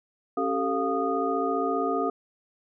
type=tone cluster; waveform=sine; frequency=274.9 / 388.9 / 444 / 702 / 1235 Hz; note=C#4 / G4 / A4 / F5 / D#6; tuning=-14 / -14 / +16 / +9 / -13 cents; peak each=-30 dBFS; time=0.37-2.1 s; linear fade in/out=5 ms; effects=none